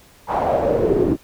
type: noise with band-pass filter sweep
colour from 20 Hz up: brown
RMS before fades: -18 dBFS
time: 0.27-1.17 s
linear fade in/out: 50 ms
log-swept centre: 910 to 300 Hz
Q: 4.8
effects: pink hiss -50 dBFS RMS until 1.23 s